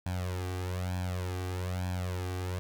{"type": "tone with flanger", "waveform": "sawtooth", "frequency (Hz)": 91, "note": "F#2", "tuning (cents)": -28, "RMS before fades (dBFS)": -34, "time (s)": [0.06, 2.59], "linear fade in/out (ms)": 0, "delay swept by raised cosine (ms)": [1.2, 2.6], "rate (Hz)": 1.1, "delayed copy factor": 0.85, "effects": []}